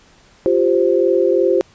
sine chord, F suspended second, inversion none, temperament equal, 349.2 / 392 / 523.3 Hz, F4 / G4 / C5, 0 / 0 / 0 cents, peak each -16 dBFS, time 0.46-1.61 s, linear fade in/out 0 ms, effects pink hiss -50 dBFS RMS until 1.74 s + resampled to 16000 Hz

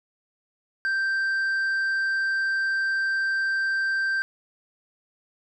triangle tone with tanh clipping, 1568 Hz, G6, in tune, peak -23 dBFS, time 0.85-4.22 s, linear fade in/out 0 ms, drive 8 dB, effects none

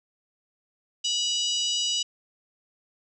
harmonic tone with a mistuned harmonic, 977 Hz, B5, 19 cents flat, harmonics 3 / 4 / 5 / 6 / 7 / 8, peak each -26 / -33 / -32 / -34 / -37 / -37 dBFS, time 1.04-2.03 s, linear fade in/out 10 ms, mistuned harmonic 4, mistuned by -36 cents, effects none

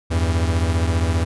45% pulse beating tone pair, 82.41 / 97.41 Hz, E2 / G2, 0 / -10 cents, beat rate 15 Hz, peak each -18 / -23 dBFS, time 0.1-1.25 s, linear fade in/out 20 ms, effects resampled to 24000 Hz

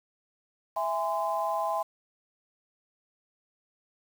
sine chord, E augmented, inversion none, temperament just, 659.3 / 824.1 / 1030.1 Hz, E5 / G#5 / B#5, 0 / -14 / -27 cents, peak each -31 dBFS, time 0.76-1.83 s, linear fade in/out 10 ms, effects 8-bit

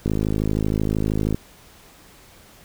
click train, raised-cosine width 3 ms, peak -9 dBFS, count 69, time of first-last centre 0.06-1.345 s, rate 52.9 Hz, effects pink hiss -49 dBFS RMS until 2.64 s

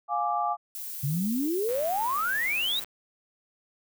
sine chord, D diminished, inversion first, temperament equal with one note detuned, 703.3 / 830.6 / 1174.7 Hz, F5 / Ab5 / D6, +12 / 0 / 0 cents, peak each -29 dBFS, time 0.08-0.57 s, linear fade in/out 50 ms
violet noise, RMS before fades -37 dBFS, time 0.75-2.84 s, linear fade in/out 0 ms
sine exponential sweep, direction up, 132.5 to 3951 Hz, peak -25 dBFS, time 1.03-2.8 s, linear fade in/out 10 ms
click train, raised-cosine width 0.3 ms, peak -29 dBFS, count 127, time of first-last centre 1.69-2.846 s, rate 109 Hz
effects none

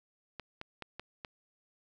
clicks, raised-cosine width 0.3 ms, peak -25 dBFS, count 5, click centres 0.397 / 0.614 / 0.823 / 0.996 / 1.248 s, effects none

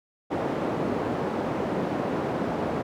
white band-pass noise, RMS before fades -28 dBFS, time 0.3-2.83 s, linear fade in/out 20 ms, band 140 to 560 Hz, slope 12 dB/octave, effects none

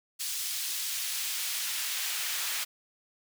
pink noise with high-pass filter sweep, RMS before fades -33 dBFS, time 0.19-2.65 s, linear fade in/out 20 ms, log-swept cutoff 4100 to 1800 Hz, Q 0.7, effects none

